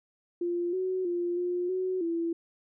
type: tone with pitch steps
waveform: sine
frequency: 347.9 / 372.4 / 349.1 / 355.3 / 371.5 / 335 Hz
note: F4 / F#4 / F4 / F4 / F#4 / E4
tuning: -7 / +11 / -1 / +30 / +7 / +28 cents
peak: -27 dBFS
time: 0.41-2.33 s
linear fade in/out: 5 ms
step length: 320 ms
effects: none